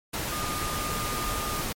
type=tone in noise; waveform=sine; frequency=1218 Hz; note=D#6; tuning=37 cents flat; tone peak=-33 dBFS; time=0.31-1.62 s; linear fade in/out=10 ms; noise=pink; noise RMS=-31 dBFS; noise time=0.13-1.73 s; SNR=-5 dB; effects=MP3 64 kbps